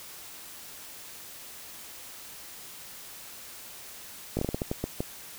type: slowing click train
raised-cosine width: 2 ms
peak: -15 dBFS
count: 10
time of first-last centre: 4.37-5.005 s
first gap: 19 ms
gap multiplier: 1.31
effects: white hiss -45 dBFS RMS until 5.38 s